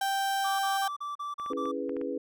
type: tone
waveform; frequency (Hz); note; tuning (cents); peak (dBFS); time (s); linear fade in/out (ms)
35% pulse; 784; G5; 0; -25; 0.01-0.88; 5
type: tone bursts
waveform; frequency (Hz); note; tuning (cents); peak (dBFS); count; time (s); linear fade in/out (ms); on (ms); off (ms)
triangle; 1165; D6; -14; -31; 7; 0.44-1.718; 10; 150; 38
type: clicks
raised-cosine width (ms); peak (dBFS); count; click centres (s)
0.5; -31; 7; 1.398 / 1.462 / 1.533 / 1.656 / 1.894 / 1.967 / 2.014
type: chord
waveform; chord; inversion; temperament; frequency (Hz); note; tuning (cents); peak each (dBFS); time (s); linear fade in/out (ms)
sine; C# minor seventh; none; equal; 277.2 / 329.6 / 415.3 / 493.9; C#4 / E4 / G#4 / B4; 0 / 0 / 0 / 0; -35 / -38 / -36 / -35; 1.5-2.18; 5
effects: none